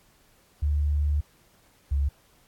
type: tone pair in turn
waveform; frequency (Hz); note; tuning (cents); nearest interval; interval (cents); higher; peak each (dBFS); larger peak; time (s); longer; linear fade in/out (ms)
sine; 73.42 / 70.11; D2 / C#2; 0 / +20; minor second; 80; first; -21; neither; 0.62-1.21 / 1.91-2.09; first; 10
effects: pink hiss -61 dBFS RMS until 2.47 s + AAC 64 kbps